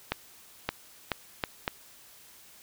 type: accelerating click train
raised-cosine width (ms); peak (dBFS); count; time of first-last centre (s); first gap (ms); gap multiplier
0.3; -11; 5; 0.12-1.679; 570; 0.75
effects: white hiss -54 dBFS RMS until 2.62 s